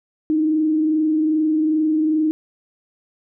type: tone with frequency modulation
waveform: sine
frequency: 311.1 Hz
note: D#4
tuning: in tune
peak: -15 dBFS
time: 0.3-2.31 s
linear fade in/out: 0 ms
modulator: 22.5 Hz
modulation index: 0.32
effects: none